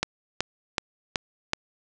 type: click train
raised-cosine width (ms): 0.2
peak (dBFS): -6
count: 5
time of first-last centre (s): 0.03-1.534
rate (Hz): 2.66
effects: resampled to 22050 Hz + 8-bit